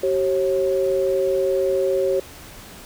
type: tone pair together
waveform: sine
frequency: 382.5 / 542.8 Hz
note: G4 / C#5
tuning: -42 / -36 cents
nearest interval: tritone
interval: 606 cents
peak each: -20 dBFS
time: 0.03-2.2 s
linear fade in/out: 5 ms
effects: pink hiss -41 dBFS RMS until 2.85 s